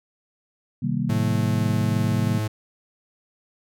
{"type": "chord", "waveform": "sine", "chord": "C minor seventh", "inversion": "none", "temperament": "just", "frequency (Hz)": [130.81, 156.98, 196.22, 235.5], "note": ["C3", "Eb3", "G3", "Bb3"], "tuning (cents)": [0, 16, 2, 18], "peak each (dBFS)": -27, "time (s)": [0.82, 2.39], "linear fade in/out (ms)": 10}
{"type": "tone with pitch glide", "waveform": "45% pulse", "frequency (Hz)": [109.2, 107.82], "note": ["A2", "A2"], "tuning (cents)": [-13, -35], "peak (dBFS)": -23, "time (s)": [1.09, 2.48], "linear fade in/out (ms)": 10, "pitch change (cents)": -22, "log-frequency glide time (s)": [1.22, 1.68]}
{"effects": []}